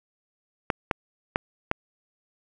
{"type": "clicks", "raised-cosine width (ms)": 0.5, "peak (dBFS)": -7, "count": 4, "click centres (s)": [0.702, 0.912, 1.359, 1.714], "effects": []}